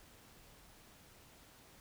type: silence
effects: pink hiss -61 dBFS RMS until 1.8 s